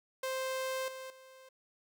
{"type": "tone with level steps", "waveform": "sawtooth", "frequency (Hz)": 523.3, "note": "C5", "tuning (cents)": 0, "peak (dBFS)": [-30, -39, -50], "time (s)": [0.23, 1.49], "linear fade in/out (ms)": 5, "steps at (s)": [0.88, 1.1], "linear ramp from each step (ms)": 2, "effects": []}